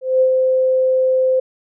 sine tone with ADSR envelope, 518 Hz, C5, 17 cents flat, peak -9 dBFS, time 0.01-1.4 s, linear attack 200 ms, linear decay 81 ms, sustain -3 dB, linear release 7 ms, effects none

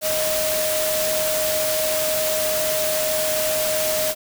sine tone in noise, 622.3 Hz, D#5, in tune, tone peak -22 dBFS, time 0.01-4.15 s, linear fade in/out 50 ms, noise white, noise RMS -24 dBFS, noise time 0.01-4.15 s, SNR -1 dB, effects none

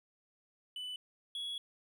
triangle tone pair in turn, 2990 / 3356 Hz, F#7 / G#7, +17 / +17 cents, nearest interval major second, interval 200 cents, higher second, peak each -38 / -36 dBFS, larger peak second, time 0.76-0.96 / 1.35-1.58 s, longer second, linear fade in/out 2 ms, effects none

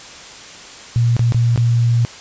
sine tone with dropouts, 118.1 Hz, A#2, 23 cents sharp, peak -11 dBFS, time 0.96-2.05 s, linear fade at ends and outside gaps 0 ms, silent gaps 1.166-1.194 / 1.322-1.345 / 1.56-1.576 s, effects white hiss -36 dBFS RMS until 2.2 s + resampled to 16000 Hz

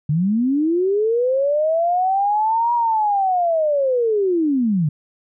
sine linear two-way sweep, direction up then down, 140.8 to 960 to 140.8 Hz, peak -15 dBFS, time 0.09-4.89 s, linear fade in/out 5 ms, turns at 2.74 s, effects none

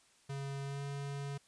square tone with pitch glide, 138.6 to 140.62 Hz, C#3 to C#3, 0 to +25 cents, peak -39 dBFS, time 0.29-1.38 s, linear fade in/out 10 ms, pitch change +25 cents, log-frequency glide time 0.63-0.82 s, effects white hiss -67 dBFS RMS until 1.47 s + resampled to 22050 Hz

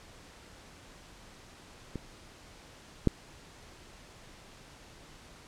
clicks, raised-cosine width 3 ms, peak -22 / -9 dBFS, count 2, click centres 1.957 / 3.073 s, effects pink hiss -53 dBFS RMS until 5.47 s + low-pass 8000 Hz 12 dB/octave

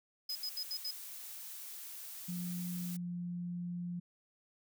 blue noise, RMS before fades -47 dBFS, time 0.29-2.97 s, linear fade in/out 10 ms
sine tone bursts, 5040 Hz, D#8, 21 cents sharp, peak -36 dBFS, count 5, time 0.29-0.91 s, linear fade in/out 5 ms, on 64 ms, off 75 ms
sine tone with pitch glide, 177.3 to 175.36 Hz, F3 to F3, +26 to +7 cents, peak -37 dBFS, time 2.28-4 s, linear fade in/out 10 ms, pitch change -19 cents, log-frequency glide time 2.85-3.06 s
effects none

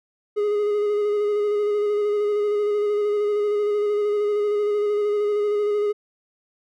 triangle tone with vibrato, 415.3 Hz, G#4, in tune, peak -17 dBFS, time 0.36-5.93 s, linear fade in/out 20 ms, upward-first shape square, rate 13 Hz, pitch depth 18 cents each way, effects none

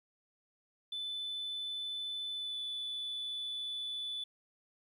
sine tone with pitch glide, 3507 to 3477 Hz, A7 to A7, -6 to -21 cents, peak -35 dBFS, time 0.92-4.24 s, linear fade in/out 5 ms, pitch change -15 cents, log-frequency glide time 2.34-2.59 s, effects tanh soft clip ceiling -34 dBFS + 12-bit

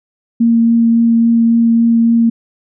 sine tone with vibrato, 231 Hz, A#3, 16 cents flat, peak -7 dBFS, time 0.4-2.3 s, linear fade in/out 10 ms, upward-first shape triangle, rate 3.6 Hz, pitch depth 10 cents each way, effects none

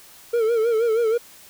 triangle tone with vibrato, 455.1 Hz, A#4, 42 cents flat, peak -15 dBFS, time 0.33-1.18 s, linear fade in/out 10 ms, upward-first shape sine, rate 6.3 Hz, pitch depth 83 cents each way, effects white hiss -47 dBFS RMS until 1.49 s

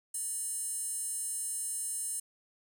square tone with high-pass filter, 590 Hz, D5, 8 cents sharp, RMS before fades -36 dBFS, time 0.14-2.2 s, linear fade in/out 5 ms, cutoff 8900 Hz, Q 7.5, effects none

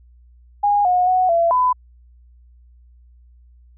sine tone with pitch steps, 819 / 724 / 739 / 676 / 1003 Hz, G#5 / F#5 / F#5 / E5 / B5, -24 / -38 / -2 / +43 / +26 cents, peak -13 dBFS, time 0.63-1.73 s, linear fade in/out 10 ms, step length 220 ms, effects added 60 Hz sine -46 dBFS peak until 3.77 s

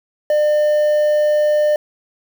triangle tone with quantisation, 600 Hz, D5, 37 cents sharp, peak -10 dBFS, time 0.3-1.76 s, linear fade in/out 2 ms, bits 6, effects none

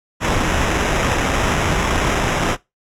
pink noise with sample-and-hold, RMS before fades -18 dBFS, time 0.2-2.57 s, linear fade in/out 50 ms, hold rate 4410 Hz, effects noise-tail reverb RT60 0.2 s tail -20 dB re dry + low-pass 9000 Hz 12 dB/octave

